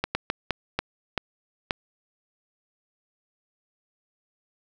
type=slowing click train; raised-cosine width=0.3 ms; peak=-8 dBFS; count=7; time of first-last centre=0.04-1.708 s; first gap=110 ms; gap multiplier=1.37; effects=none